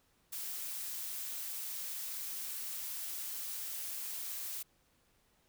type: noise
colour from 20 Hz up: blue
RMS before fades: -41 dBFS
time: 0.32-4.63 s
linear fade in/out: 10 ms
effects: pink hiss -72 dBFS RMS until 5.48 s